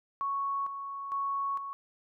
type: tone with tremolo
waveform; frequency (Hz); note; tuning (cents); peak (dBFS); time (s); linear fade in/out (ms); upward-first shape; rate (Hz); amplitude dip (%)
sine; 1108.7; C#6; 0; -29; 0.21-1.73; 0; square; 1.1; 55
effects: none